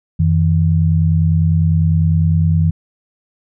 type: tone pair together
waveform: sine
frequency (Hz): 90.11 / 160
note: F#2 / D#3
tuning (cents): -45 / +49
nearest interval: minor seventh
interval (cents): 994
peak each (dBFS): -13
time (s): 0.19-2.71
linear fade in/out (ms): 10
effects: none